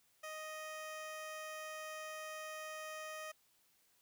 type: tone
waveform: 15% pulse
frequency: 623 Hz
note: D#5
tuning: 2 cents sharp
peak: -38 dBFS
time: 0.23-3.32 s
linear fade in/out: 10 ms
effects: white hiss -73 dBFS RMS until 4.01 s

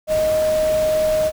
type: tone in noise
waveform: sine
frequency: 622.3 Hz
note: D#5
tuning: in tune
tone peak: -15 dBFS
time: 0.07-1.32 s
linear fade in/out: 50 ms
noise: pink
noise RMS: -30 dBFS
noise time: 0.07-1.32 s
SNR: +12 dB
effects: none

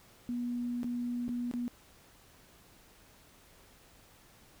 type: tone with dropouts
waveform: sine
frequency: 242.2 Hz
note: B3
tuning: 34 cents flat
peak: -32 dBFS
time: 0.29-1.68 s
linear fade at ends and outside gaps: 0 ms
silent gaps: 0.832-0.843 / 1.281-1.291 / 1.513-1.538 s
effects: pink hiss -60 dBFS RMS until 4.6 s

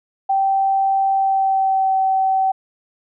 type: tone with pitch glide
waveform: sine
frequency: 778 to 766 Hz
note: G5 to G5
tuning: -13 to -40 cents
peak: -14 dBFS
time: 0.29-2.52 s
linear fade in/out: 10 ms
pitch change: -27 cents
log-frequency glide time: 1.13-1.96 s
effects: none

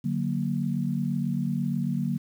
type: chord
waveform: sine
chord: D augmented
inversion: none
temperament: equal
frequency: 146.83 / 185 / 233.1 Hz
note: D3 / F#3 / A#3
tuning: 0 / 0 / 0 cents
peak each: -29 dBFS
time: 0.04-2.18 s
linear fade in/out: 10 ms
effects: 9-bit

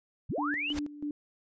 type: linear sweep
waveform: sine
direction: up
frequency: 51 to 3111 Hz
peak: -30 dBFS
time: 0.29-0.73 s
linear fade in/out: 10 ms
type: tone with tremolo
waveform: sine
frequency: 293.7 Hz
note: D4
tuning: in tune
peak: -31 dBFS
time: 0.38-1.11 s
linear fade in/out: 2 ms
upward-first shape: square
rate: 3.1 Hz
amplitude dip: 75%
type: noise with exponential growth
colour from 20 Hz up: pink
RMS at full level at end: -32 dBFS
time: 0.67-0.79 s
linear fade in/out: 2 ms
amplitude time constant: 26 ms
effects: resampled to 16000 Hz

